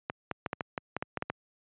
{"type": "clicks", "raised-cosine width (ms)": 0.5, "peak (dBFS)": -16, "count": 11, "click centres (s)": [0.099, 0.313, 0.462, 0.531, 0.608, 0.778, 0.966, 1.025, 1.173, 1.224, 1.3], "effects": ["high-pass 100 Hz 12 dB/octave", "resampled to 8000 Hz"]}